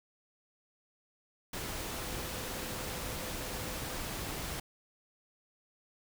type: tone in noise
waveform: sine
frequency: 508 Hz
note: B4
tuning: 49 cents sharp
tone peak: -49 dBFS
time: 1.93-3.97 s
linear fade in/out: 5 ms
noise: pink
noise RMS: -39 dBFS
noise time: 1.53-4.6 s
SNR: -13 dB
effects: none